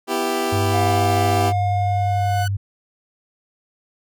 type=chord; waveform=20% pulse; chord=E minor; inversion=second; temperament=equal with one note detuned; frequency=246.9 / 329.6 / 394.5 Hz; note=B3 / E4 / G4; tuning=0 / 0 / +11 cents; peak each=-22 / -20 / -17 dBFS; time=0.07-1.53 s; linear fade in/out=50 ms
type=tone with vibrato; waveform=sine; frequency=99.1 Hz; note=G2; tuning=19 cents sharp; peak=-19 dBFS; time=0.52-2.57 s; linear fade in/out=10 ms; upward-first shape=sine; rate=11 Hz; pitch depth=12 cents each way
type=tone; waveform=triangle; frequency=715 Hz; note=F5; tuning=41 cents sharp; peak=-18 dBFS; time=0.71-2.47 s; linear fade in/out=50 ms
type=tone with exponential growth; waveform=sawtooth; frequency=1492 Hz; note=F#6; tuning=14 cents sharp; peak=-22 dBFS; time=1.65-2.48 s; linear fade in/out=5 ms; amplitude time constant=180 ms
effects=none